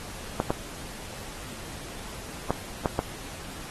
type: clicks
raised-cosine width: 1 ms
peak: -10 dBFS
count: 5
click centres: 0.401 / 0.505 / 2.506 / 2.858 / 2.991 s
effects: pink hiss -41 dBFS RMS until 3.7 s + AAC 32 kbps